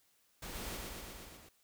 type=noise with echo; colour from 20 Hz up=pink; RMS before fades=-45 dBFS; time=0.42-0.77 s; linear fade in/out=5 ms; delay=120 ms; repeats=6; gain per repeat=-2 dB; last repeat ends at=1.49 s; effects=white hiss -72 dBFS RMS until 1.63 s